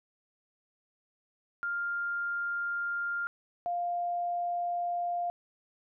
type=tone pair in turn; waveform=sine; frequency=1400 / 700 Hz; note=F6 / F5; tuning=+4 / +4 cents; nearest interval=octave; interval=1200 cents; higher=first; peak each=-30 / -29 dBFS; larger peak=second; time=1.63-3.27 / 3.66-5.3 s; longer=neither; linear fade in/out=0 ms; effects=none